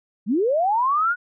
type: linear sweep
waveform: sine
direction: up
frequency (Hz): 176.8 to 1480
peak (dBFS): -17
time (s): 0.26-1.16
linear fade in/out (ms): 50
effects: none